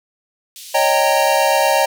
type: band-pass noise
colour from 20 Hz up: pink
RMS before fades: -36 dBFS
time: 0.56-0.92 s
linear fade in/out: 0 ms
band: 3200 to 15000 Hz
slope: 24 dB/octave
type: chord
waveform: square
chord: Eb dominant seventh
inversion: third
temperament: equal with one note detuned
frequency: 554.4 / 622.3 / 784 / 921.1 Hz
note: Db5 / Eb5 / G5 / Bb5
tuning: 0 / 0 / 0 / -21 cents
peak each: -19 dBFS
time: 0.74-1.86 s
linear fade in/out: 10 ms
effects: none